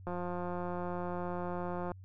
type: click train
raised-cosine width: 1 ms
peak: -25 dBFS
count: 328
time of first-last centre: 0.07-1.917 s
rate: 177 Hz
effects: added 94 Hz sine -48 dBFS peak until 2.04 s